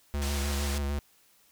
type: tone with vibrato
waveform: square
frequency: 71 Hz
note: C#2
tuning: 42 cents sharp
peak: -29 dBFS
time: 0.14-0.99 s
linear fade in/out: 0 ms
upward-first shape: square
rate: 6.6 Hz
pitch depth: 28 cents each way
type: band-pass noise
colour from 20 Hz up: white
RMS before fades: -38 dBFS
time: 0.22-0.78 s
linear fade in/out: 0 ms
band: 300 to 7800 Hz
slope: 12 dB/octave
effects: white hiss -63 dBFS RMS until 1.51 s